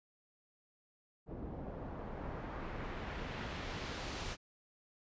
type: noise with low-pass filter sweep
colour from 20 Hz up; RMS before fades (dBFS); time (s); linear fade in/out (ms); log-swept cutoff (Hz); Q
pink; -43; 1.26-4.37; 50; 490 to 6500; 0.86
effects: resampled to 16000 Hz